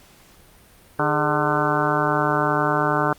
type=harmonic tone with a mistuned harmonic; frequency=149.8 Hz; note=D3; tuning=35 cents sharp; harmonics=1 / 2 / 3 / 4 / 5 / 6 / 7 / 8 / 9 / 10; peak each=-27 / -27 / -27 / -27 / -27 / -27 / -27 / -27 / -27 / -27 dBFS; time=0.99-3.13 s; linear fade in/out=2 ms; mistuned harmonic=3; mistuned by=-110 cents; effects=pink hiss -51 dBFS RMS until 3.18 s + Opus 48 kbps